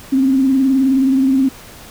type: tone with vibrato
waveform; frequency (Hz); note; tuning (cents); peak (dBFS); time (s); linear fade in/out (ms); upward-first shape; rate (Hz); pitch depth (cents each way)
sine; 266.4; C4; +31; -10; 0.12-1.49; 10; sine; 19; 52
effects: pink hiss -38 dBFS RMS until 1.9 s